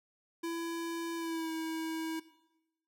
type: tone with pitch glide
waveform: square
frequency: 334.4 to 322.3 Hz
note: E4 to E4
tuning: +25 to -39 cents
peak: -35 dBFS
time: 0.43-2.2 s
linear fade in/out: 10 ms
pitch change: -64 cents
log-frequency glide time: 1.16-1.51 s
effects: noise-tail reverb RT60 0.9 s tail -17 dB re dry